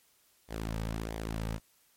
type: tone with flanger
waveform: sawtooth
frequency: 55 Hz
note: A1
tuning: in tune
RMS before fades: -36 dBFS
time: 0.48-1.6 s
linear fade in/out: 50 ms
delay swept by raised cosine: 0.72 to 2.92 ms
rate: 1.5 Hz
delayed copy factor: -0.55
effects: white hiss -67 dBFS RMS until 1.96 s + MP3 64 kbps